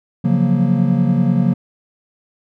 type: chord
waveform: triangle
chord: Gb major seventh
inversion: second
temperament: equal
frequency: 138.59 / 174.61 / 185 / 233.1 Hz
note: Db3 / F3 / Gb3 / Bb3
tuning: 0 / 0 / 0 / 0 cents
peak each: -16 dBFS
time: 0.24-1.54 s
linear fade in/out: 10 ms
effects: none